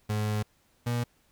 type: tone pair in turn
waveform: 35% pulse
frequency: 106.1 / 119.92 Hz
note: G#2 / A#2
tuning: +38 / +49 cents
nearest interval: major second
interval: 211 cents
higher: second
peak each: -25 dBFS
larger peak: neither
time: 0.09-0.43 / 0.86-1.04 s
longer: first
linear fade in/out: 10 ms
effects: pink hiss -67 dBFS RMS until 1.31 s